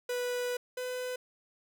45% pulse tone pair in turn, 492.5 / 502.3 Hz, B4 / B4, -5 / +29 cents, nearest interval unison, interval 34 cents, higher second, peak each -31 / -34 dBFS, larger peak first, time 0.09-0.57 / 0.77-1.16 s, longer first, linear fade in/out 5 ms, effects none

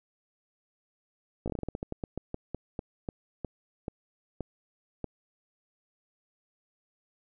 slowing click train, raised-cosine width 2 ms, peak -20 dBFS, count 21, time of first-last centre 1.46-5.043 s, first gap 17 ms, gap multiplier 1.21, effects none

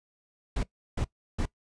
brown noise bursts, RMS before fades -28 dBFS, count 3, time 0.56-1.456 s, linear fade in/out 5 ms, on 72 ms, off 340 ms, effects noise-tail reverb RT60 0.1 s tail -19 dB re dry + resampled to 22050 Hz

